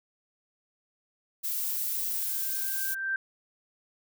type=noise; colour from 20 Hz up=violet; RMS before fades=-31 dBFS; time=1.43-2.95 s; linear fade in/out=20 ms
type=tone with exponential growth; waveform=sine; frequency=1568 Hz; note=G6; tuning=in tune; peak=-25 dBFS; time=2.1-3.16 s; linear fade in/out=2 ms; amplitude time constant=230 ms
effects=none